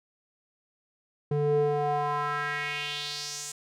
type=tone with band-pass filter sweep; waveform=square; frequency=146.5 Hz; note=D3; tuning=4 cents flat; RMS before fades=-29 dBFS; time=1.31-3.52 s; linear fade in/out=5 ms; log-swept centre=300 to 7700 Hz; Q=3; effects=none